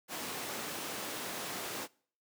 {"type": "high-pass noise", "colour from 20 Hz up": "pink", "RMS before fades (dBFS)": -40, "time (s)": [0.08, 1.88], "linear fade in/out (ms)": 50, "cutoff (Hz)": 260, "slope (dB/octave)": 12, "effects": ["noise-tail reverb RT60 0.5 s tail -24 dB re dry"]}